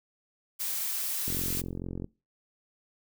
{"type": "noise", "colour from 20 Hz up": "blue", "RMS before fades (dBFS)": -32, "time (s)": [0.59, 1.62], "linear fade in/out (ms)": 20}
{"type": "click train", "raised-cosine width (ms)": 3, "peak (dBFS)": -23, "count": 35, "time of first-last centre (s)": [1.28, 2.044], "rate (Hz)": 44.5}
{"effects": ["noise-tail reverb RT60 0.3 s tail -24 dB re dry"]}